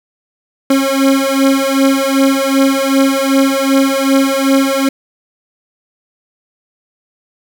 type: beating tone pair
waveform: 30% pulse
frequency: 270 / 272.6 Hz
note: C#4 / C#4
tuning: -45 / -29 cents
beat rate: 2.6 Hz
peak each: -10 dBFS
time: 0.7-4.89 s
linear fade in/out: 5 ms
effects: none